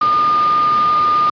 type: tone in noise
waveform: sine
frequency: 1214 Hz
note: D#6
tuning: 43 cents flat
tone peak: -11 dBFS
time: 0.01-1.3 s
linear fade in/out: 5 ms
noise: pink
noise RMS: -26 dBFS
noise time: 0.01-1.3 s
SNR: +12 dB
effects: high-pass 150 Hz 12 dB/octave + resampled to 11025 Hz